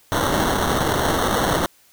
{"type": "noise with sample-and-hold", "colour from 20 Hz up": "violet", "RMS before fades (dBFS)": -20, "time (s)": [0.12, 1.66], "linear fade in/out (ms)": 0, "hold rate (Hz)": 2450, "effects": ["white hiss -55 dBFS RMS until 1.92 s"]}